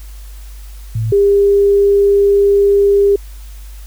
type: tone pair in turn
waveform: sine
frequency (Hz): 112 / 401.7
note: A2 / G4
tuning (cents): +31 / +42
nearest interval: octave + minor seventh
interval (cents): 2211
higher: second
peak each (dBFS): -14 / -7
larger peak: second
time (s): 0.95-1.12 / 1.12-3.16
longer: second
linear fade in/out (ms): 5
effects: added 50 Hz sine -29 dBFS peak until 3.86 s + white hiss -44 dBFS RMS until 3.86 s

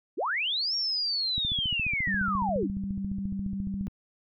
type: linear two-way sweep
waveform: sine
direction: up then down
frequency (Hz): 230.3 to 5588 to 230.3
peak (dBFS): -26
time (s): 0.17-2.68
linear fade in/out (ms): 20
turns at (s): 0.75
type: click train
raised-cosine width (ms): 5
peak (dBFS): -24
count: 37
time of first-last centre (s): 1.38-3.88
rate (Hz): 14.4
type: tone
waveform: sine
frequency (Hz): 196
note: G3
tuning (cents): 0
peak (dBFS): -30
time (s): 2.08-3.87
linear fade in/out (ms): 0
effects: none

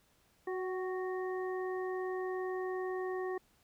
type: harmonic tone with a mistuned harmonic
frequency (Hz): 370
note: F#4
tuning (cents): 0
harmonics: 1 / 2 / 3 / 5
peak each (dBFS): -35 / -44 / -46 / -47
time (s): 0.47-3.38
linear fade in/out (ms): 5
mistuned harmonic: 2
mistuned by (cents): +30
effects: pink hiss -70 dBFS RMS until 3.63 s

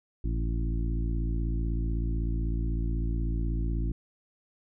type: harmonic tone with a mistuned harmonic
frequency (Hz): 56.1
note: A1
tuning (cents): +34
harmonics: 1 / 2 / 3 / 4 / 5 / 6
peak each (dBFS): -27 / -35 / -38 / -43 / -40 / -42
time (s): 0.24-3.92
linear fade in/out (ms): 5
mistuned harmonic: 1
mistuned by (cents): -110
effects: none

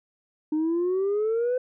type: exponential sweep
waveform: sine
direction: up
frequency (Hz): 303 to 510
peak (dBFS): -20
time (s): 0.52-1.58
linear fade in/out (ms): 5
effects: tanh soft clip ceiling -20 dBFS

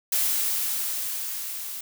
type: noise with level ramp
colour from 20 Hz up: blue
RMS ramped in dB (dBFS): -23 to -35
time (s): 0.12-1.81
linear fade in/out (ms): 5
effects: none

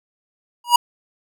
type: tone with exponential growth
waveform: square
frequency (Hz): 961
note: B5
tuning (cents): -48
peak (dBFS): -5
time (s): 0.64-0.76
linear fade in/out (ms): 5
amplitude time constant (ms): 24
effects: none

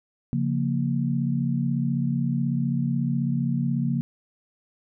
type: chord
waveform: sine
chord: Bb minor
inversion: first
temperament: equal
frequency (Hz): 138.59 / 174.61 / 233.1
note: Db3 / F3 / Bb3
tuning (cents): 0 / 0 / 0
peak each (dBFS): -25 / -28 / -26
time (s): 0.33-4.01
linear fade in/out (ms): 0
effects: none

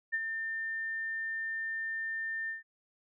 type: tone with ADSR envelope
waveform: sine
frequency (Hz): 1800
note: A6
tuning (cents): +39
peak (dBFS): -27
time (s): 0.12-2.63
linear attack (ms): 22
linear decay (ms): 42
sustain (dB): -6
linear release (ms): 140
effects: none

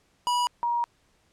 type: tone pair in turn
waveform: square / sine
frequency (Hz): 974 / 949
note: B5 / A#5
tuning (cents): -24 / +31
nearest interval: unison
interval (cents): 45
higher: first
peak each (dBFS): -23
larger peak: neither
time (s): 0.27-0.47 / 0.63-0.84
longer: second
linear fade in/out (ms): 0
effects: pink hiss -66 dBFS RMS until 1.32 s + low-pass 9000 Hz 12 dB/octave

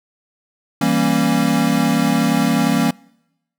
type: chord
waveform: square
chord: E diminished seventh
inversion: none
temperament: equal with one note detuned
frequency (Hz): 164.81 / 196 / 233.1 / 273.4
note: E3 / G3 / Bb3 / Db4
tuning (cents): 0 / 0 / 0 / -24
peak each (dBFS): -22 / -22 / -19 / -20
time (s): 0.81-2.91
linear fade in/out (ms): 5
effects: noise-tail reverb RT60 0.9 s tail -26 dB re dry

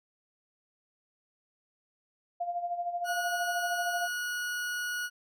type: tone with tremolo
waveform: sine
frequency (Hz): 698.5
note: F5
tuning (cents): 0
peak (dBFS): -28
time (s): 2.4-4.08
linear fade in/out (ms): 10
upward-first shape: sine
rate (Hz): 13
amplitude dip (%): 65
type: tone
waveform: 40% pulse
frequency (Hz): 1457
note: F#6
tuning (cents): -27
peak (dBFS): -31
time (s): 3.04-5.1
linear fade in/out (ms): 50
effects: none

